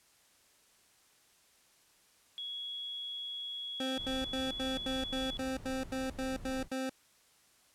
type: tone with pitch glide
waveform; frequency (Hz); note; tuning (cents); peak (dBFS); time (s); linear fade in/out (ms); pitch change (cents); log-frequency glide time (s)
sine; 3345 to 3390; G#7 to G#7; +12 to +35; -38; 2.38-5.37; 0; +23; 3.85-4.21
type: tone bursts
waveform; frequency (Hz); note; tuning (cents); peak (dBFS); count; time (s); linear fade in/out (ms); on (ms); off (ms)
25% pulse; 262.3; C4; +4; -30; 12; 3.8-6.895; 2; 180; 85
type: noise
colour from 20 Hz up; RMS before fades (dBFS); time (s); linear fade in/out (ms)
brown; -47; 3.96-6.69; 50
effects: white hiss -66 dBFS RMS until 7.74 s + low-pass 11000 Hz 12 dB/octave